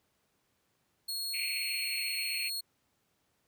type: tone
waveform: sawtooth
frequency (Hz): 4317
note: C#8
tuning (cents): -47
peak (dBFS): -31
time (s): 1.08-2.61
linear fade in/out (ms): 10
type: band-pass noise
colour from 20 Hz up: white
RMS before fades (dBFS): -38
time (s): 1.33-2.5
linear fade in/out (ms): 20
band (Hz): 2200 to 2700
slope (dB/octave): 96
effects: pink hiss -75 dBFS RMS until 3.47 s + high-pass 80 Hz 12 dB/octave